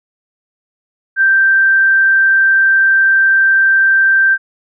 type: tone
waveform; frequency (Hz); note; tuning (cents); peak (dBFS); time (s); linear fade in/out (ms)
sine; 1568; G6; 0; -7; 1.16-4.38; 50
effects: none